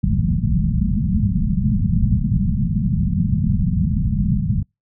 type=low-pass noise; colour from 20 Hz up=white; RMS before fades=-18 dBFS; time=0.03-4.63 s; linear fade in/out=10 ms; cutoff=220 Hz; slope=96 dB/octave; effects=noise-tail reverb RT60 0.2 s tail -26 dB re dry